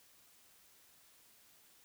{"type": "silence", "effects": ["white hiss -65 dBFS RMS until 1.84 s"]}